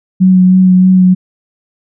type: tone with vibrato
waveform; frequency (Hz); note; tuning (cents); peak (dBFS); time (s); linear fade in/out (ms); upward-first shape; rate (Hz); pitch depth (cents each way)
sine; 185; F#3; 0; -3; 0.2-1.15; 20; sine; 3.2; 16
effects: none